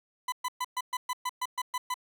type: tone bursts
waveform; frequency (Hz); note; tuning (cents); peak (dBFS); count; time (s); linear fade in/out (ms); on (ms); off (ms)
40% pulse; 1002; B5; +25; -28; 11; 0.28-1.942; 5; 42; 120
effects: none